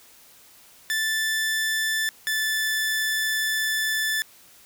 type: tone pair in turn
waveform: sawtooth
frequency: 1760 / 1751.6 Hz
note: A6 / A6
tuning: 0 / -8 cents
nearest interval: unison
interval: 8 cents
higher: first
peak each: -19 dBFS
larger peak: neither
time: 0.9-2.09 / 2.27-4.22 s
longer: second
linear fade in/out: 0 ms
effects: white hiss -52 dBFS RMS until 4.65 s